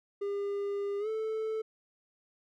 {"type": "tone with pitch glide", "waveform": "triangle", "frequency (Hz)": [402.7, 439.1], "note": ["G4", "A4"], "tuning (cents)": [47, -4], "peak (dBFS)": -29, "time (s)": [0.21, 1.62], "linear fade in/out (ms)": 10, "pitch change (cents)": 149, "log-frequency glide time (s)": [0.99, 1.08], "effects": []}